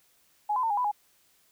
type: tone with pitch steps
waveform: sine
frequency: 838 / 1015 / 903 / 820 / 994 / 829 Hz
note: G#5 / B5 / A5 / G#5 / B5 / G#5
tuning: +15 / +47 / +45 / -22 / +11 / -3 cents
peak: -24 dBFS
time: 0.49-0.916 s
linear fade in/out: 10 ms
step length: 71 ms
effects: white hiss -65 dBFS RMS until 1.51 s